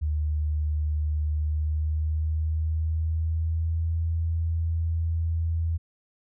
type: tone with pitch glide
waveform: sine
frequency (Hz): 75.9 to 82.29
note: D#2 to E2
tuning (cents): -42 to -2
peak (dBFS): -23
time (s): 0.01-5.78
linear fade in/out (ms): 20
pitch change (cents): +140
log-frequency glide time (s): 1.32-3.96
effects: none